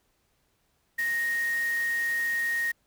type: tone in noise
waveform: sine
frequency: 1864.7 Hz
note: A#6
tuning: in tune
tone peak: -25 dBFS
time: 0.98-2.72 s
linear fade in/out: 10 ms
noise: white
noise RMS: -42 dBFS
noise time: 0.98-2.72 s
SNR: +14 dB
effects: pink hiss -71 dBFS RMS until 2.86 s